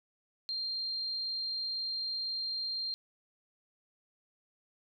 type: tone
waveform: sine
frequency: 4186 Hz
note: C8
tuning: in tune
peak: -33 dBFS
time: 0.49-2.94 s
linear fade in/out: 0 ms
effects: none